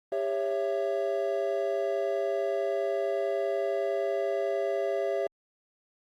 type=chord; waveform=triangle; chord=C# diminished; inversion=second; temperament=just; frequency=399.1 / 554.4 / 665.2 Hz; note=G4 / C#5 / E5; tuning=+31 / 0 / +16 cents; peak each=-29 dBFS; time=0.12-5.27 s; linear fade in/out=2 ms; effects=Opus 24 kbps